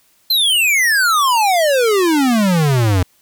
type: exponential sweep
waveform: square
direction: down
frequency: 4192 to 87.31 Hz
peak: -12 dBFS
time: 0.3-3.03 s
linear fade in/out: 5 ms
effects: white hiss -56 dBFS RMS until 3.21 s